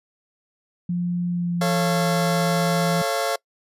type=tone with pitch glide; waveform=sine; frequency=175.7 to 168.35 Hz; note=F3 to E3; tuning=+11 to +37 cents; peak=-21 dBFS; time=0.89-3.02 s; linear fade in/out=5 ms; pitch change=-74 cents; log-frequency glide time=1.29-2.07 s
type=chord; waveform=sawtooth; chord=A augmented; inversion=none; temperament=just; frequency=440 / 550 / 687.5 Hz; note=A4 / C#5 / E#5; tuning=0 / -14 / -27 cents; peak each=-24 / -21 / -21 dBFS; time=1.61-3.36 s; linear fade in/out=5 ms
effects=noise-tail reverb RT60 0.1 s tail -24 dB re dry + resampled to 32000 Hz